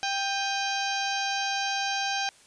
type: harmonic tone with a mistuned harmonic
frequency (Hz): 788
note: G5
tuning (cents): +9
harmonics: 1 / 2 / 3 / 4 / 5 / 6 / 7 / 8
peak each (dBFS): -30 / -33 / -35 / -36 / -37 / -38 / -38 / -39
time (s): 0.03-2.29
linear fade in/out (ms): 0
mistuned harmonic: 3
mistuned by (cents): +80
effects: white hiss -56 dBFS RMS until 2.46 s + resampled to 22050 Hz